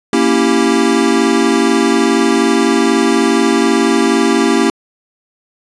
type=chord; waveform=square; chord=A# diminished seventh; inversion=none; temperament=equal; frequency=233.1 / 277.2 / 329.6 / 392 Hz; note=A#3 / C#4 / E4 / G4; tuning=0 / 0 / 0 / 0 cents; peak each=-16 dBFS; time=0.13-4.7 s; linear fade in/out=2 ms; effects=resampled to 22050 Hz